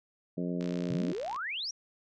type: harmonic tone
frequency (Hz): 88.4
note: F2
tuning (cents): +22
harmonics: 2 / 3 / 4 / 5 / 6 / 7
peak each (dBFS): -33 / -36 / -40 / -42 / -45 / -44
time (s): 0.37-1.13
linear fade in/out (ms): 10
type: click train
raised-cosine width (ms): 0.2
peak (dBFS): -28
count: 47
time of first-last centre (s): 0.61-1.362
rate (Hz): 61.2
type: exponential sweep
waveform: sine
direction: up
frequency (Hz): 118.8 to 5920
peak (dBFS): -33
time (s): 0.9-1.71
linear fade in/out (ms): 5
effects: none